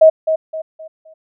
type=tone with echo; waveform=sine; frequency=635 Hz; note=D#5; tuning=35 cents sharp; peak=-3 dBFS; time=0.01-0.1 s; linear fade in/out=10 ms; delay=260 ms; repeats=4; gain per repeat=-9 dB; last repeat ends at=1.14 s; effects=none